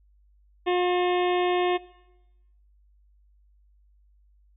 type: harmonic tone with a mistuned harmonic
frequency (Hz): 358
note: F4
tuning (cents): +43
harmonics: 1 / 2 / 3 / 5 / 6 / 7 / 8 / 9 / 10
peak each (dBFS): -22 / -28 / -32 / -36 / -38 / -39 / -40 / -41 / -42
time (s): 0.66-1.78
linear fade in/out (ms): 20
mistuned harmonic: 7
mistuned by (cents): +31
effects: noise-tail reverb RT60 1.0 s tail -21 dB re dry + added 50 Hz sine -57 dBFS peak until 4.56 s